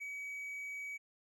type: tone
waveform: triangle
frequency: 2271 Hz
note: C#7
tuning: 41 cents sharp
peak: -39 dBFS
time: 0-0.98 s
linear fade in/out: 20 ms
effects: none